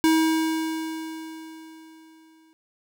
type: tone with exponential decay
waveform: square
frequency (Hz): 320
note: D#4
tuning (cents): +49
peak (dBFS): -16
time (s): 0.04-2.53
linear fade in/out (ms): 0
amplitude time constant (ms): 540
effects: none